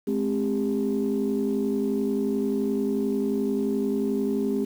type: tone cluster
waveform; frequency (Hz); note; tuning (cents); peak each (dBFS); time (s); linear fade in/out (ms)
sine; 211.4 / 262.8 / 401; G#3 / C4 / G4; +31 / +8 / +39; -26; 0.07-4.65; 10
effects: tanh soft clip ceiling -16 dBFS + 8-bit